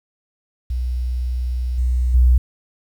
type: tone with level steps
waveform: sine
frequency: 61.9 Hz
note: B1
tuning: 5 cents sharp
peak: -19 / -15 / -9 dBFS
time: 0.7-2.38 s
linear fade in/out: 5 ms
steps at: 1.78 / 2.14 s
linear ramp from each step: 5 ms
effects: 8-bit